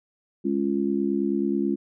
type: harmonic tone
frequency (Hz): 69.3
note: C#2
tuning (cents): 0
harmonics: 3 / 4 / 5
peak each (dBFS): -26 / -26 / -26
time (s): 0.44-1.76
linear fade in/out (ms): 20
effects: none